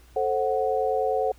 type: chord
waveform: sine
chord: F# diminished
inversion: first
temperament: equal with one note detuned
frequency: 440 / 529.6 / 740 Hz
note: A4 / C5 / F#5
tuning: 0 / +21 / 0 cents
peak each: -26 dBFS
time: 0.16-1.32 s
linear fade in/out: 5 ms
effects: added 60 Hz sine -50 dBFS peak until 1.38 s + pink hiss -58 dBFS RMS until 1.38 s